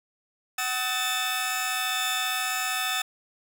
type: tone cluster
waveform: sawtooth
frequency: 753 / 1272 / 1775 / 2619 / 3551 Hz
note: F#5 / D#6 / A6 / E7 / A7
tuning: +30 / +38 / +15 / -12 / +15 cents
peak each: -29 dBFS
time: 0.58-3.02 s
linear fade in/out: 5 ms
effects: none